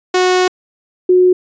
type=tone pair in turn; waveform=sawtooth / sine; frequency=366.5 / 364.6 Hz; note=F#4 / F#4; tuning=-16 / -25 cents; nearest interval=unison; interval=9 cents; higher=first; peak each=-6 dBFS; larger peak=neither; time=0.14-0.48 / 1.09-1.33 s; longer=first; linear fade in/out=5 ms; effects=resampled to 16000 Hz